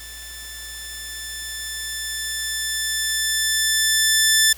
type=tone with level ramp; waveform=10% pulse; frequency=1760 Hz; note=A6; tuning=in tune; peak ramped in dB=-28 to -4 dBFS; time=0-4.53 s; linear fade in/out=5 ms; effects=added 60 Hz sine -43 dBFS peak until 4.57 s + white hiss -43 dBFS RMS until 4.57 s